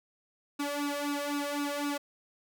sawtooth tone with flanger, 288.1 Hz, D4, 33 cents flat, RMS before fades -33 dBFS, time 0.59-1.98 s, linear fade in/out 10 ms, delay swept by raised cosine 0.76 to 1.67 ms, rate 3.9 Hz, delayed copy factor +0.85, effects none

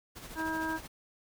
pink noise with tremolo, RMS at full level -44 dBFS, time 0.15-0.88 s, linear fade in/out 20 ms, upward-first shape sine, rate 13 Hz, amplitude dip 50%
harmonic tone, 320 Hz, D#4, 49 cents sharp, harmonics 1 / 2 / 3 / 4 / 5, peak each -35 / -44 / -36 / -47 / -36 dBFS, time 0.35-0.8 s, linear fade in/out 50 ms
effects none

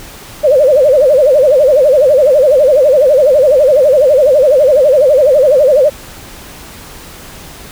sine tone with vibrato, 556 Hz, C#5, 5 cents sharp, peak -4 dBFS, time 0.43-5.9 s, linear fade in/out 20 ms, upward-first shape sine, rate 12 Hz, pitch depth 180 cents each way, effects pink hiss -32 dBFS RMS until 7.71 s

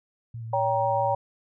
sine tone with vibrato, 114.5 Hz, A#2, 31 cents flat, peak -33 dBFS, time 0.34-1.15 s, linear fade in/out 5 ms, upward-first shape sine, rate 6.1 Hz, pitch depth 30 cents each way
sine chord, G diminished, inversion second, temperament just, 564.5 / 784 / 940.8 Hz, Db5 / G5 / Bb5, +31 / 0 / +16 cents, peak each -26 dBFS, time 0.53-1.15 s, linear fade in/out 5 ms
effects none

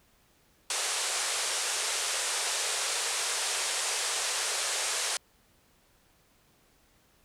white band-pass noise, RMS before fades -31 dBFS, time 0.7-5.17 s, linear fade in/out 2 ms, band 400 to 9700 Hz, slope 48 dB/octave, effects pink hiss -65 dBFS RMS until 7.24 s

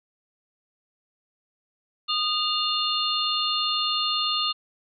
sine tone cluster, 1232 / 2831 / 3581 / 4248 Hz, D#6 / F7 / A7 / C8, -17 / +23 / +30 / +25 cents, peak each -28 dBFS, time 2.08-4.53 s, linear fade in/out 20 ms, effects none

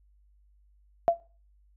sine tone with exponential decay, 679 Hz, F5, 49 cents flat, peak -14 dBFS, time 1.08-1.2 s, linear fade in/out 0 ms, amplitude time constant 25 ms, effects noise-tail reverb RT60 0.4 s tail -23 dB re dry + added 50 Hz sine -59 dBFS peak until 1.76 s

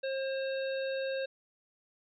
harmonic tone with a mistuned harmonic, 535 Hz, C5, 38 cents sharp, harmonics 1 / 3 / 5 / 7 / 8, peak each -32 / -42 / -46 / -49 / -50 dBFS, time 0.03-1.26 s, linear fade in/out 10 ms, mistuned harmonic 7, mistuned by +16 cents, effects none

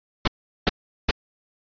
pink noise bursts, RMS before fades -18 dBFS, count 3, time 0.25-1.111 s, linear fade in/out 5 ms, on 27 ms, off 390 ms, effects resampled to 11025 Hz

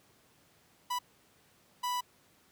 45% pulse tone bursts at uneven times, 987.8 Hz, B5, in tune, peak -31 dBFS, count 2, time 0.9-0.99 / 1.83-2.01 s, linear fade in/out 10 ms, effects pink hiss -65 dBFS RMS until 2.51 s + high-pass 100 Hz 12 dB/octave

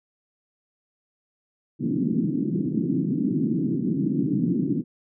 white band-pass noise, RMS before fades -24 dBFS, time 1.79-4.84 s, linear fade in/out 50 ms, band 140 to 320 Hz, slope 48 dB/octave, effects none

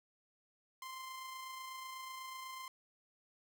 sawtooth tone with amplitude modulation, 1044 Hz, C6, 4 cents flat, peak -40 dBFS, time 0.82-2.68 s, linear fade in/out 2 ms, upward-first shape sine, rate 28.1 Hz, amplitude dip 30%, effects none

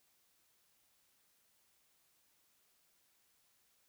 silence, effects white hiss -74 dBFS RMS until 3.88 s

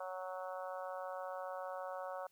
harmonic tone, 185.3 Hz, F#3, 3 cents sharp, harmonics 3 / 4 / 5 / 6 / 7 / 8, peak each -44 / -47 / -50 / -50 / -51 / -55 dBFS, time 0-2.27 s, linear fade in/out 5 ms, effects white hiss -74 dBFS RMS until 2.31 s

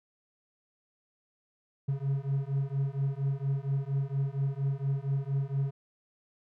triangle beating tone pair, 135.7 / 140 Hz, C#3 / C#3, -36 / +18 cents, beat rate 4.3 Hz, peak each -29 dBFS, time 1.88-5.71 s, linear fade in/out 10 ms, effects none

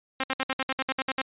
5% pulse tone bursts, 264.9 Hz, C4, 22 cents sharp, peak -14 dBFS, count 11, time 0.2-1.216 s, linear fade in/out 2 ms, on 36 ms, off 62 ms, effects resampled to 8000 Hz

